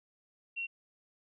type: tone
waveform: sine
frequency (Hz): 2735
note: F7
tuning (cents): -37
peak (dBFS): -34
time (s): 0.56-0.67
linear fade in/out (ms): 20
effects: none